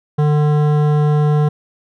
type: tone with hard clipping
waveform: sine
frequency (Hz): 149.3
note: D3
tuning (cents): +29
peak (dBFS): -13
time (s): 0.18-1.49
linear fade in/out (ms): 10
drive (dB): 14
effects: none